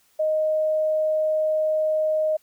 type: tone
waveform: sine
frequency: 622 Hz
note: D#5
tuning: 1 cent flat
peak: -19 dBFS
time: 0.19-2.37 s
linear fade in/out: 10 ms
effects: white hiss -62 dBFS RMS until 2.42 s